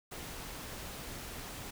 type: noise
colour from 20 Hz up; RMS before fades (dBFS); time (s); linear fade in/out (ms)
pink; -44; 0.11-1.71; 10
effects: none